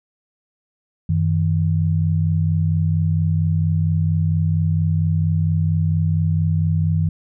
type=tone pair together; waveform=sine; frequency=94.4 / 158.76 Hz; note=F#2 / D#3; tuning=+35 / +35 cents; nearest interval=major sixth; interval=900 cents; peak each=-18 dBFS; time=1.09-7.09 s; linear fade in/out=5 ms; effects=none